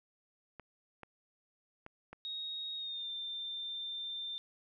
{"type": "clicks", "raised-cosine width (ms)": 0.5, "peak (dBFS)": -32, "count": 4, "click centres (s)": [0.597, 1.033, 1.864, 2.13]}
{"type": "tone with pitch glide", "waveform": "sine", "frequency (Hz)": [3757, 3583], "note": ["A#7", "A7"], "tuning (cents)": [13, 31], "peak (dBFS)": -38, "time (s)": [2.25, 4.38], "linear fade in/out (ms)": 0, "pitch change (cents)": -82, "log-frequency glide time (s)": [2.76, 3.09]}
{"effects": []}